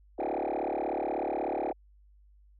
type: tone with frequency modulation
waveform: sine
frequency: 561 Hz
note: C#5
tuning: 21 cents sharp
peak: -26 dBFS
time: 0.18-1.73 s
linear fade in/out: 20 ms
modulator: 36.4 Hz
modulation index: 7.2
effects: tanh soft clip ceiling -28 dBFS + added 50 Hz sine -56 dBFS peak until 2.59 s